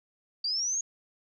sine linear sweep, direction up, 4609 to 6690 Hz, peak -27 dBFS, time 0.44-0.81 s, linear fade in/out 5 ms, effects none

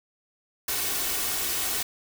white noise with comb filter, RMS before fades -28 dBFS, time 0.68-1.83 s, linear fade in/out 5 ms, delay 2.7 ms, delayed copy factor +0.5, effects none

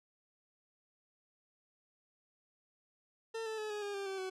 40% pulse tone with pitch steps, 451.2 / 439.6 / 428.3 / 417.4 / 406.6 / 396.2 / 386 / 376.1 Hz, A4 / A4 / A4 / G#4 / G#4 / G4 / G4 / F#4, +44 / -2 / -47 / +9 / -37 / +18 / -27 / +28 cents, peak -37 dBFS, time 3.34-4.3 s, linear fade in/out 10 ms, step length 120 ms, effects low-pass 8000 Hz 12 dB/octave

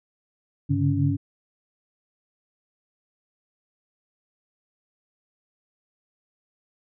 sine tone cluster, 99.8 / 138.7 / 144.3 / 280.7 Hz, G2 / C#3 / D3 / C#4, +32 / +1 / -30 / +22 cents, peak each -25 dBFS, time 0.69-1.17 s, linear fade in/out 20 ms, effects none

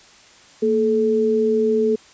sine tone pair together, 229.2 / 433 Hz, A#3 / A4, -29 / -28 cents, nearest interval major seventh, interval 1101 cents, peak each -21 / -16 dBFS, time 0.62-1.96 s, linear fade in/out 10 ms, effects white hiss -48 dBFS RMS until 2.13 s + resampled to 16000 Hz

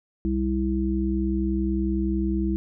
harmonic tone, 65.41 Hz, C2, in tune, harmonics 1 / 3 / 5, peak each -26 / -26 / -26 dBFS, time 0.25-2.56 s, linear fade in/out 0 ms, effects none

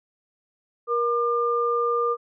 sine tone pair together, 473.2 / 1200 Hz, A#4 / D6, +26 / +37 cents, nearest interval octave + major third, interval 1611 cents, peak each -23 dBFS, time 0.87-2.17 s, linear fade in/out 50 ms, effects none

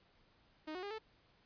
sawtooth tone with pitch steps, 310.1 / 365.9 / 405.1 / 438.8 Hz, D#4 / F#4 / G#4 / A4, -6 / -19 / -43 / -5 cents, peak -38 dBFS, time 0.67-0.986 s, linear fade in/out 10 ms, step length 79 ms, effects pink hiss -70 dBFS RMS until 1.45 s + resampled to 11025 Hz

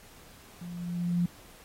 sine tone with level ramp, 174.61 Hz, F3, in tune, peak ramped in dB -39 to -22 dBFS, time 0.61-1.26 s, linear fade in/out 5 ms, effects pink hiss -54 dBFS RMS until 1.64 s + AAC 48 kbps

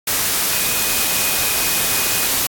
sine tone in noise, 2489 Hz, D#7, in tune, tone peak -28 dBFS, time 0.52-2.26 s, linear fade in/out 5 ms, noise white, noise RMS -18 dBFS, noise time 0.07-2.47 s, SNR -13 dB, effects AAC 64 kbps

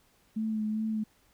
sine tone with vibrato, 217 Hz, A3, 24 cents flat, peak -28 dBFS, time 0.36-1.04 s, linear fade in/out 10 ms, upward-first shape sine, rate 2.5 Hz, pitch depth 24 cents each way, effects pink hiss -66 dBFS RMS until 1.33 s

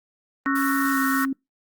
sine tone with pitch glide, 275.2 to 269.4 Hz, C#4 to C#4, -12 to -49 cents, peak -22 dBFS, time 0.46-1.33 s, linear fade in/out 5 ms, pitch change -37 cents, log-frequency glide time 0.91-0.98 s
sine chord, F# dominant seventh, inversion second, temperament just, 1110 / 1332 / 1480 / 1850 Hz, C#6 / E6 / F#6 / A#6, +2 / +18 / 0 / -14 cents, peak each -28 dBFS, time 0.46-1.25 s, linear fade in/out 0 ms
blue noise, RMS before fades -33 dBFS, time 0.55-1.25 s, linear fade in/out 10 ms
effects noise-tail reverb RT60 0.2 s tail -25 dB re dry + Opus 32 kbps

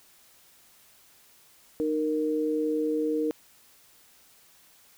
sine tone pair together, 306.5 / 465.3 Hz, D#4 / A#4, -26 / -3 cents, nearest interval perfect fifth, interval 723 cents, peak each -27 dBFS, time 1.8-3.31 s, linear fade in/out 0 ms, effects white hiss -58 dBFS RMS until 4.97 s

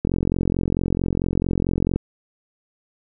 click train, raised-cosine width 3 ms, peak -8 dBFS, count 86, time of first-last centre 0.05-1.96 s, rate 44.5 Hz, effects none

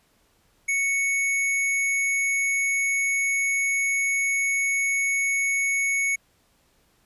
square tone, 2217 Hz, C#7, in tune, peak -22 dBFS, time 0.68-6.16 s, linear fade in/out 10 ms, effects pink hiss -64 dBFS RMS until 7.05 s + resampled to 32000 Hz

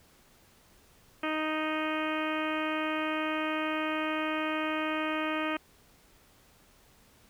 harmonic tone, 311.1 Hz, D#4, in tune, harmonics 1 / 2 / 3 / 4 / 5 / 6 / 7 / 8 / 9 / 10, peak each -33 / -36 / -40 / -36 / -40 / -41 / -42 / -39 / -46 / -45 dBFS, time 1.23-5.57 s, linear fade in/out 5 ms, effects pink hiss -61 dBFS RMS until 7.29 s

